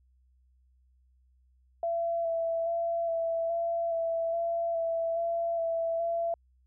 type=tone with vibrato; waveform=sine; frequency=669 Hz; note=E5; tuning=25 cents sharp; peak=-27 dBFS; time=1.83-6.34 s; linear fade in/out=2 ms; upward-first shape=square; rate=1.2 Hz; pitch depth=15 cents each way; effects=added 63 Hz sine -62 dBFS peak until 6.66 s